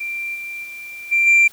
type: tone with level steps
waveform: sine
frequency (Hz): 2363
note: D7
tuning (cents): +10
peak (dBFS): -23 / -27 / -31 / -12 / -7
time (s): 0-1.48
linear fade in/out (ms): 10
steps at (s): 0.34 / 0.63 / 1.11 / 1.26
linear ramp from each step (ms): 20
effects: tanh soft clip ceiling -8 dBFS + white hiss -46 dBFS RMS until 1.52 s